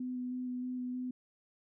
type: tone with vibrato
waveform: sine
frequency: 250.8 Hz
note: B3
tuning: 27 cents sharp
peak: -35 dBFS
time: 0-1.11 s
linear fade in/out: 5 ms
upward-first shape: square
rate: 3.2 Hz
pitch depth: 10 cents each way
effects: none